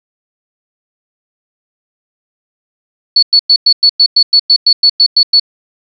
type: tone bursts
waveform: sine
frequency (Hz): 4426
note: C#8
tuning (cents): -3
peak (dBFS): -3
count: 14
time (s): 3.16-5.398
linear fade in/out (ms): 5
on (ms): 67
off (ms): 100
effects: none